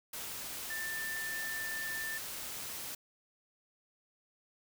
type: tone in noise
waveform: sine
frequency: 1778 Hz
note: A6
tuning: 18 cents sharp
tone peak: -37 dBFS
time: 0.7-2.18 s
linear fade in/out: 5 ms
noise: white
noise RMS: -42 dBFS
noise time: 0.13-2.95 s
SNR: +2 dB
effects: none